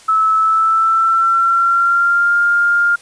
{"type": "tone with pitch glide", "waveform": "sine", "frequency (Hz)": [1303, 1404.6], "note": ["E6", "F6"], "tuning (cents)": [-20, 10], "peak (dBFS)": -10, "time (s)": [0.08, 2.96], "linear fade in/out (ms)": 10, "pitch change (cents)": 130, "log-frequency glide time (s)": [0.35, 2.36], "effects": ["white hiss -43 dBFS RMS until 3.01 s", "resampled to 22050 Hz"]}